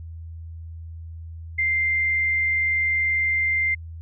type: tone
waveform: sine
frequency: 2093 Hz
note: C7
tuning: in tune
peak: -19 dBFS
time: 1.58-3.75 s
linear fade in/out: 10 ms
effects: added 82 Hz sine -34 dBFS peak until 4.01 s